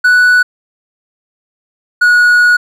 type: tone pair in turn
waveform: triangle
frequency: 1480 / 1457.1 Hz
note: F#6 / F#6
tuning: 0 / -27 cents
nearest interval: unison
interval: 27 cents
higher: first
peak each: -3 dBFS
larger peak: neither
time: 0.04-0.43 / 2.01-2.57 s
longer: second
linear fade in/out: 10 ms
effects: none